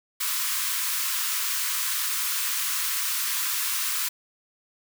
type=high-pass noise; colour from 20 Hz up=white; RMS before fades=-27 dBFS; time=0.2-4.09 s; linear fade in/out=10 ms; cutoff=970 Hz; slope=96 dB/octave; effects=none